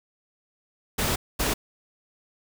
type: noise bursts at uneven times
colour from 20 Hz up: pink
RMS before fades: -25 dBFS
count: 2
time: 0.98-1.16 / 1.39-1.54 s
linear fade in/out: 10 ms
effects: none